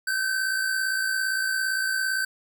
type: tone pair together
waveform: square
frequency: 1535.4 / 1593 Hz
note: G6 / G6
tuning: -36 / +27 cents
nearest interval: minor second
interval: 63 cents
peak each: -25 / -33 dBFS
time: 0.07-2.25 s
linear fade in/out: 5 ms
effects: none